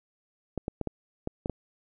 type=clicks; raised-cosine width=2 ms; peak=-17 dBFS; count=7; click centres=0.577 / 0.681 / 0.813 / 0.873 / 1.274 / 1.459 / 1.497 s; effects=none